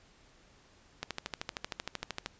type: click train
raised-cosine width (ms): 0.2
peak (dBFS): -17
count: 17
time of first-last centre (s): 1.03-2.261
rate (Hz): 13
effects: pink hiss -62 dBFS RMS until 2.39 s + resampled to 16000 Hz